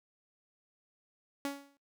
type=tone with exponential decay; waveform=sawtooth; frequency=280.5 Hz; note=C#4; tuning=21 cents sharp; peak=-27 dBFS; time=1.45-1.77 s; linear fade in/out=1 ms; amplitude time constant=68 ms; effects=noise-tail reverb RT60 0.1 s tail -17 dB re dry